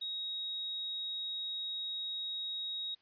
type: tone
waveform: sine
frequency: 3780 Hz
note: A#7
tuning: 23 cents sharp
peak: -36 dBFS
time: 0.01-2.95 s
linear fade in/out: 10 ms
effects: white hiss -70 dBFS RMS until 3.01 s + resampled to 11025 Hz